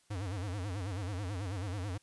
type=tone with vibrato; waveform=square; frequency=96.3 Hz; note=G2; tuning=30 cents flat; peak=-36 dBFS; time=0.1-1.98 s; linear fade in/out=10 ms; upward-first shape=sine; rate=9.2 Hz; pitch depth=170 cents each way; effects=white hiss -69 dBFS RMS until 2.02 s + resampled to 24000 Hz